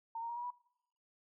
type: tone with pitch steps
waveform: sine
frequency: 913 / 929 / 945.2 / 961.7 / 978.5 Hz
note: A#5 / A#5 / A#5 / B5 / B5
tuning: -36 / -6 / +24 / -46 / -16 cents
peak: -38 dBFS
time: 0.15-0.505 s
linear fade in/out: 5 ms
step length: 71 ms
effects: noise-tail reverb RT60 0.8 s tail -23 dB re dry